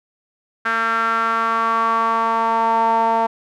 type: tone with band-pass filter sweep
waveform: sawtooth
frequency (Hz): 227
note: A#3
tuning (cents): -46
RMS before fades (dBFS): -18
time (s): 0.65-3.27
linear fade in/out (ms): 10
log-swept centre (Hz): 1500 to 830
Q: 5.6
effects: none